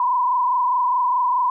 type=tone with frequency modulation; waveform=sine; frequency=993 Hz; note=B5; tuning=9 cents sharp; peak=-16 dBFS; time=0-1.5 s; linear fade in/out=2 ms; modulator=24.8 Hz; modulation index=1.5; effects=none